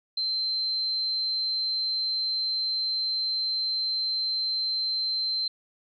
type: tone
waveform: sine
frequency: 4110 Hz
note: C8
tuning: 32 cents flat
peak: -25 dBFS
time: 0.17-5.48 s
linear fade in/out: 5 ms
effects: none